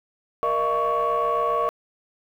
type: tone cluster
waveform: sine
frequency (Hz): 469.6 / 611 / 678 / 1118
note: A#4 / D#5 / E5 / C#6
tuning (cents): +13 / -32 / +49 / +14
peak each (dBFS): -25 / -26 / -28 / -21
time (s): 0.43-1.69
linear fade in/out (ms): 0
effects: tanh soft clip ceiling -15 dBFS + 9-bit